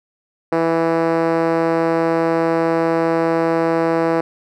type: tone with band-pass filter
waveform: 5% pulse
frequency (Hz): 164.81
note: E3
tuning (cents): 0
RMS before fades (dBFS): -17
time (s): 0.52-4.21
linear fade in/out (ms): 5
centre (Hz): 410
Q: 1.4
effects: none